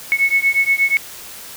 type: beating tone pair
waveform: sine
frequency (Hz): 2198 / 2206.4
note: C#7 / C#7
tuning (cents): -15 / -9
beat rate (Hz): 8.4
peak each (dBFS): -16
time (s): 0.12-0.97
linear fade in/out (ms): 0
effects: white hiss -35 dBFS RMS until 1.56 s